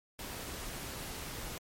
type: noise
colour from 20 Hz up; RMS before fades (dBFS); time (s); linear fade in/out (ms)
pink; -42; 0.19-1.58; 2
effects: MP3 64 kbps